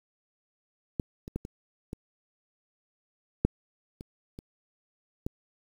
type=clicks; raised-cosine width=3 ms; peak=-15 / -27 / -18 / -25 / -23 / -8 / -28 / -28 / -18 dBFS; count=9; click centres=0.998 / 1.279 / 1.36 / 1.451 / 1.931 / 3.45 / 4.009 / 4.389 / 5.265 s; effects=8-bit